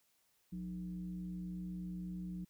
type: tone with frequency modulation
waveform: sine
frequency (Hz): 179.8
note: F#3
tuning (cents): -49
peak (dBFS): -40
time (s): 0.52-2.45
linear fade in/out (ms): 10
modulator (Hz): 128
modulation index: 0.48
effects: white hiss -75 dBFS RMS until 2.49 s